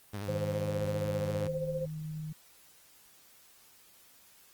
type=tone with vibrato; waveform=sawtooth; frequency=101.3 Hz; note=G#2; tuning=43 cents flat; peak=-31 dBFS; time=0.13-1.48 s; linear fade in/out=10 ms; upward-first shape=sine; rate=12 Hz; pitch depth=75 cents each way
type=tone with tremolo; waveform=sine; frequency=522 Hz; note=C5; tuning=4 cents flat; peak=-30 dBFS; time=0.28-1.86 s; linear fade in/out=10 ms; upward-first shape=sine; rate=15 Hz; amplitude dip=60%
type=tone; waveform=sine; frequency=155.56 Hz; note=D#3; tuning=in tune; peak=-36 dBFS; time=0.28-2.33 s; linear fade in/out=10 ms
effects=white hiss -60 dBFS RMS until 4.53 s + Opus 24 kbps